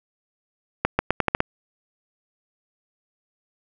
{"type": "accelerating click train", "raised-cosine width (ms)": 0.5, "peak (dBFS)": -3, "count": 7, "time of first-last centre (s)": [0.85, 1.404], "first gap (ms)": 140, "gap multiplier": 0.83, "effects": []}